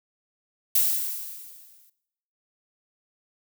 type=noise with exponential decay; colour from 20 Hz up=violet; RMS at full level=-19 dBFS; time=0.75-1.9 s; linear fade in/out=5 ms; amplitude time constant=250 ms; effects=noise-tail reverb RT60 0.8 s tail -18 dB re dry